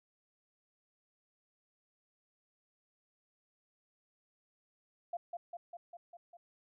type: tone with echo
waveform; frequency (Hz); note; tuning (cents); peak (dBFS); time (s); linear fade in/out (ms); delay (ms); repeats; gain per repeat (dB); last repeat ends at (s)
sine; 692; F5; -16; -35; 5.13-5.17; 5; 200; 6; -3; 6.37
effects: none